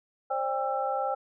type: tone cluster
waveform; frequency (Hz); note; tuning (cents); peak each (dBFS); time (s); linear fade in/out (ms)
sine; 531 / 592 / 799 / 1334; C5 / D5 / G5 / E6; +25 / +14 / +33 / +20; -32 / -36 / -29 / -35; 0.3-1.15; 10
effects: none